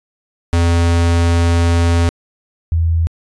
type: tone pair in turn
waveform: square / sine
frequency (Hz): 85 / 82.63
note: F2 / E2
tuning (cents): -46 / +5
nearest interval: unison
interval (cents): 49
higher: first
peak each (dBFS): -11 / -11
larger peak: neither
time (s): 0.53-2.09 / 2.72-3.07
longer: first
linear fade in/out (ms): 0
effects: resampled to 22050 Hz